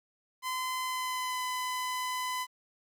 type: tone with pitch glide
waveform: sawtooth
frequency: 1024 to 1008.2 Hz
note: C6 to B5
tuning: -38 to +35 cents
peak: -28 dBFS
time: 0.42-2.47 s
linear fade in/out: 50 ms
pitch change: -27 cents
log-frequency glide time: 0.85-1.42 s
effects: 11-bit